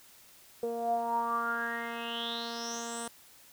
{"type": "tone with low-pass filter sweep", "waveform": "10% pulse", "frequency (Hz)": 233.1, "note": "A#3", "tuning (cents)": 0, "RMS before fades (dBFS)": -34, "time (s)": [0.63, 3.08], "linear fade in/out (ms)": 2, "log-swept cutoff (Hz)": [500, 9100], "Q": 9.1, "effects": ["white hiss -57 dBFS RMS until 3.52 s"]}